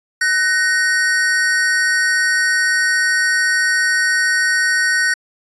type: tone pair together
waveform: square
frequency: 1502.3 / 1864.7 Hz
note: F#6 / A#6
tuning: +26 / 0 cents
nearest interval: major third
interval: 374 cents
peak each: -17 dBFS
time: 0.21-5.14 s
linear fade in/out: 5 ms
effects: resampled to 22050 Hz